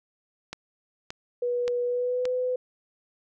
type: click train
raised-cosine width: 0.2 ms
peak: -17 dBFS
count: 4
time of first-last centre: 0.53-2.254 s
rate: 1.74 Hz
type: tone with pitch glide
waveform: sine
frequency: 486.9 to 503.5 Hz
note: B4 to B4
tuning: -25 to +33 cents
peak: -24 dBFS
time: 1.42-2.56 s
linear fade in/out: 5 ms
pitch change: +58 cents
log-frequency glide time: 1.84-2.31 s
effects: none